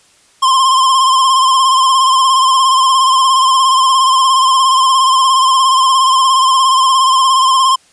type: tone with vibrato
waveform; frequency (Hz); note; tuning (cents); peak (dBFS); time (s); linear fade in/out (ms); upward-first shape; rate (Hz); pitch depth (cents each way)
square; 1052; C6; +9; -8; 0.42-7.76; 10; sine; 17; 49
effects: white hiss -49 dBFS RMS until 7.92 s + resampled to 22050 Hz